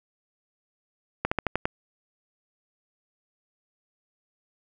slowing click train, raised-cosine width 0.5 ms, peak -9 dBFS, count 6, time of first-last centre 1.25-1.655 s, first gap 65 ms, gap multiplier 1.11, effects none

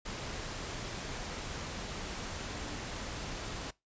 sine tone in noise, 293.7 Hz, D4, in tune, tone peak -47 dBFS, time 2.51-2.77 s, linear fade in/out 10 ms, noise pink, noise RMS -40 dBFS, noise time 0.05-3.71 s, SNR -10 dB, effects noise-tail reverb RT60 0.2 s tail -21 dB re dry + resampled to 16000 Hz

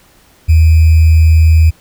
sine tone with sample-and-hold, 80.1 Hz, E2, 49 cents flat, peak -3 dBFS, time 0.48-1.71 s, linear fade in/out 20 ms, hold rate 2450 Hz, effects pink hiss -47 dBFS RMS until 1.8 s

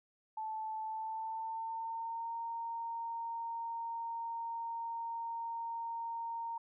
sine tone with pitch glide, 875 to 923.3 Hz, A5 to A#5, -10 to -17 cents, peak -37 dBFS, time 0.37-6.58 s, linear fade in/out 5 ms, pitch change +93 cents, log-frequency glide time 0.83-2.33 s, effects none

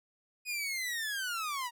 sawtooth linear sweep, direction down, 2498 to 930 Hz, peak -30 dBFS, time 0.45-1.71 s, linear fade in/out 50 ms, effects none

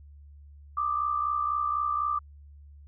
sine tone pair together, 1180 / 1244 Hz, D6 / D#6, +8 / -1 cents, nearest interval minor second, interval 91 cents, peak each -26 / -32 dBFS, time 0.77-2.19 s, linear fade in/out 5 ms, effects added 72 Hz sine -47 dBFS peak until 2.87 s

